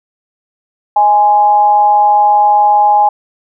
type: tone with amplitude modulation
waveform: sine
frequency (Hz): 830.6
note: G#5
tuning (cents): 0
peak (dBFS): -3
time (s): 0.96-3.09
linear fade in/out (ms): 5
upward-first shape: sine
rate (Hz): 205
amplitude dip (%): 50
effects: none